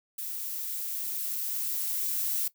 violet noise with level ramp, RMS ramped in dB -36 to -29 dBFS, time 0.18-2.48 s, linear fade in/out 5 ms, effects noise-tail reverb RT60 0.1 s tail -17 dB re dry

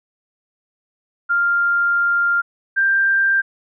sine tone pair in turn, 1396.9 / 1582.1 Hz, F6 / G6, 0 / +16 cents, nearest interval major second, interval 216 cents, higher second, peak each -14 / -13 dBFS, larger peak second, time 1.29-2.42 / 2.76-3.42 s, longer first, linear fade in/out 20 ms, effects none

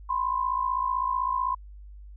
sine tone pair together, 1000.2 / 1056 Hz, B5 / C6, +22 / +16 cents, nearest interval minor second, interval 94 cents, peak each -27 dBFS, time 0.09-1.55 s, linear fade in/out 10 ms, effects added 50 Hz sine -42 dBFS peak until 2.16 s

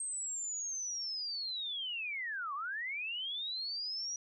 sine linear two-way sweep, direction down then up, 8440 to 1083 to 5830 Hz, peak -36 dBFS, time 0-4.16 s, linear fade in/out 2 ms, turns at 2.54 s, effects none

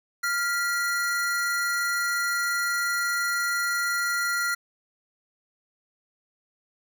square tone pair together, 1396.9 / 1950.5 Hz, F6 / B6, 0 / -22 cents, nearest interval tritone, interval 578 cents, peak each -26 / -30 dBFS, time 0.23-4.55 s, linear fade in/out 10 ms, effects none

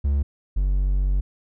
triangle tone pair in turn, 70.6 / 47.44 Hz, C#2 / F#1, +32 / +44 cents, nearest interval perfect fifth, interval 688 cents, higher first, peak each -16 dBFS, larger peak neither, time 0.04-0.23 / 0.56-1.21 s, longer second, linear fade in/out 10 ms, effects none

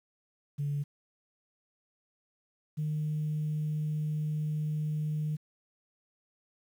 sine tone pair in turn, 144 / 152.56 Hz, D3 / D#3, -34 / -34 cents, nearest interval minor second, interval 100 cents, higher second, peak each -28 dBFS, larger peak neither, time 0.58-0.84 / 2.77-5.37 s, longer second, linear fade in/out 20 ms, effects tanh soft clip ceiling -25 dBFS + 10-bit

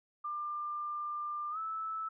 sine tone with pitch glide, 1194 to 1309.6 Hz, D6 to E6, +28 to -12 cents, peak -35 dBFS, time 0.24-2.09 s, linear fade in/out 10 ms, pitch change +160 cents, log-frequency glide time 1.51-1.58 s, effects none

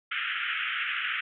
pink band-pass noise, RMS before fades -31 dBFS, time 0.11-1.21 s, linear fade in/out 10 ms, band 1300 to 3200 Hz, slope 96 dB/octave, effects none

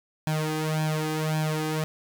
sawtooth tone with flanger, 155.56 Hz, D#3, in tune, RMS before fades -27 dBFS, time 0.27-1.84 s, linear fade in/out 0 ms, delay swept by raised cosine 1.2 to 2.5 ms, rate 1.8 Hz, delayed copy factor +0.85, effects none

